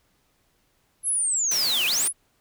sine linear two-way sweep, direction down then up, 11140 to 2398 to 11140 Hz, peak -21 dBFS, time 1.03-2.13 s, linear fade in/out 50 ms, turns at 1.86 s
white high-pass noise, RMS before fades -30 dBFS, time 1.51-2.08 s, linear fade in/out 5 ms, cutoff 100 Hz, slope 96 dB/octave
effects pink hiss -67 dBFS RMS until 2.4 s

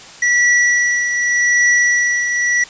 square tone with tremolo, 1946 Hz, B6, 26 cents flat, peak -10 dBFS, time 0.22-2.64 s, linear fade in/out 5 ms, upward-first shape triangle, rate 0.85 Hz, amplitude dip 55%, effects white hiss -37 dBFS RMS until 2.69 s + resampled to 16000 Hz

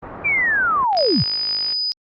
white low-pass noise, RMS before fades -34 dBFS, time 0.02-0.85 s, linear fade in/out 10 ms, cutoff 1300 Hz, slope 24 dB/octave
sine linear sweep, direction down, 2400 to 71.6 Hz, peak -15 dBFS, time 0.24-1.24 s, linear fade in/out 20 ms
click train, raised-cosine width 0.3 ms, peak -19 dBFS, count 42, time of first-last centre 0.93-1.723 s, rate 51.7 Hz
sine tone, 4978 Hz, D#8, in tune, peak -19 dBFS, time 0.97-1.92 s, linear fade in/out 0 ms
effects Opus 24 kbps

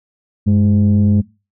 sine tone pair together, 98.02 / 207.7 Hz, G2 / G#3, 0 / 0 cents, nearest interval octave + minor second, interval 1300 cents, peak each -10 dBFS, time 0.46-1.22 s, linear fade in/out 20 ms, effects noise-tail reverb RT60 0.3 s tail -22 dB re dry + tanh soft clip ceiling -6 dBFS

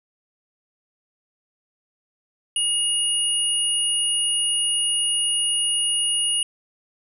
sine tone pair together, 2872 / 9660 Hz, F7 / D9, +48 / +48 cents, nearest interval octave + major sixth, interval 2100 cents, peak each -22 dBFS, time 2.56-6.43 s, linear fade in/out 2 ms, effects none

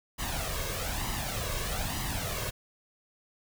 pink noise with flanger, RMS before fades -33 dBFS, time 0.18-2.51 s, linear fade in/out 20 ms, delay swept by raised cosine 1 to 1.86 ms, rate 1.1 Hz, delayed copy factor +0.65, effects none

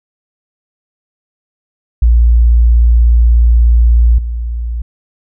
sine tone with level steps, 58.27 Hz, A#1, in tune, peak -4 / -15 dBFS, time 2.02-4.82 s, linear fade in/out 5 ms, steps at 4.18 s, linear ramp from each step 5 ms, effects none

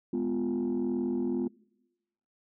sine chord, F diminished, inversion first, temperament just, 209.5 / 251.4 / 349.2 Hz, Ab3 / Cb4 / F4, +15 / +31 / 0 cents, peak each -32 / -29 / -30 dBFS, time 0.13-1.48 s, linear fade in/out 5 ms, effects noise-tail reverb RT60 1.0 s tail -24 dB re dry + tanh soft clip ceiling -23 dBFS

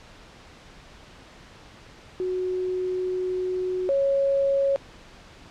sine tone pair in turn, 368.1 / 551.5 Hz, F#4 / C#5, -9 / -9 cents, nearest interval perfect fifth, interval 700 cents, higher second, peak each -24 / -19 dBFS, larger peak second, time 2.2-3.89 / 3.89-4.76 s, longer first, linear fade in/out 0 ms, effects pink hiss -48 dBFS RMS until 5.5 s + low-pass 5000 Hz 12 dB/octave

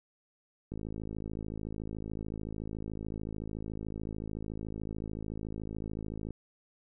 click train, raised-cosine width 3 ms, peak -26 dBFS, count 301, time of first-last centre 0.72-6.307 s, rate 53.7 Hz, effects none

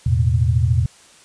sine chord, E suspended fourth, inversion none, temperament just, 82.41 / 109.88 / 123.61 Hz, E2 / A2 / B2, 0 / -2 / +2 cents, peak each -18 dBFS, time 0.06-0.86 s, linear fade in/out 5 ms, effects white hiss -48 dBFS RMS until 1.24 s + resampled to 22050 Hz

